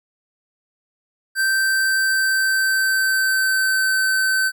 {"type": "tone with pitch glide", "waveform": "square", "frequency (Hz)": [1560, 1535.9], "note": ["G6", "G6"], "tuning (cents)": [-9, -36], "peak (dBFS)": -17, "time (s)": [1.35, 4.52], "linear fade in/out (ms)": 50, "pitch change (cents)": -27, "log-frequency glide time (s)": [1.46, 3.97], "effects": []}